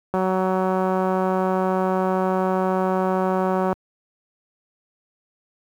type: click train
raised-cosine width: 1 ms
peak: -9 dBFS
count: 672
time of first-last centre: 0.14-3.728 s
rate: 187 Hz
effects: high-pass 60 Hz 12 dB/octave + 8-bit